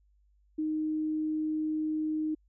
sine tone, 310.1 Hz, D#4, 6 cents flat, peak -28 dBFS, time 0.58-2.35 s, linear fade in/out 10 ms, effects added 50 Hz sine -63 dBFS peak until 2.48 s

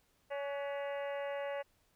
harmonic tone with a mistuned harmonic, 281.7 Hz, C#4, 28 cents sharp, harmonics 2 / 3 / 4 / 5 / 6 / 7 / 8 / 9 / 10, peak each -37 / -46 / -51 / -54 / -52 / -49 / -58 / -58 / -56 dBFS, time 0.3-1.63 s, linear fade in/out 20 ms, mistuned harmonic 5, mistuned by +81 cents, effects pink hiss -73 dBFS RMS until 1.95 s

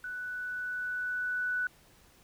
sine tone with level ramp, 1486 Hz, F#6, 7 cents sharp, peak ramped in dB -36 to -28 dBFS, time 0.04-1.67 s, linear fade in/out 2 ms, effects pink hiss -61 dBFS RMS until 2.23 s

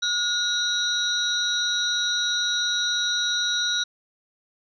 sine tone cluster, 1440 / 3826 / 4023 / 5800 Hz, F#6 / A#7 / B7 / F#8, -47 / +44 / +31 / -35 cents, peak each -27 / -24 / -31 / -31 dBFS, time 0.02-3.84 s, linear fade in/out 10 ms, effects none

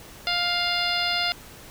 harmonic tone, 702 Hz, F5, 9 cents sharp, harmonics 1 / 2 / 3 / 4 / 5 / 6 / 7, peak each -30 / -30 / -30 / -30 / -30 / -30 / -30 dBFS, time 0.27-1.32 s, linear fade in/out 0 ms, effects pink hiss -45 dBFS RMS until 1.7 s

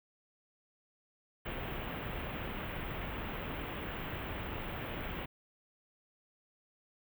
pink band-stop noise, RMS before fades -40 dBFS, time 1.45-5.26 s, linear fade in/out 10 ms, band 3200 to 16000 Hz, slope 48 dB/octave, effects none

